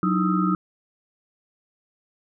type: tone cluster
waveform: sine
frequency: 184 / 303.4 / 325.3 / 1254 / 1331 Hz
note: F#3 / D#4 / E4 / D#6 / E6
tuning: -9 / -44 / -23 / +13 / +16 cents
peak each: -21 / -26 / -30 / -26 / -30 dBFS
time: 0.03-0.55 s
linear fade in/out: 2 ms
effects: none